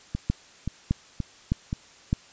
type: two click trains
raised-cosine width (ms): 5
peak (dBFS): -15 / -10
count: 4 / 4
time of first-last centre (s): 0.15-1.729 / 0.3-2.129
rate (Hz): 1.9 / 1.64
effects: white hiss -52 dBFS RMS until 2.32 s + resampled to 16000 Hz